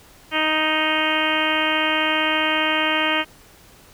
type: harmonic tone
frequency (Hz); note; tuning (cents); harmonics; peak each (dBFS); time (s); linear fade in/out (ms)
311.7; D#4; +3; 1 / 2 / 3 / 4 / 5 / 6 / 7 / 8 / 9 / 10; -27 / -27 / -27 / -27 / -27 / -27 / -27 / -27 / -27 / -27; 0.31-3.25; 50
effects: pink hiss -49 dBFS RMS until 3.93 s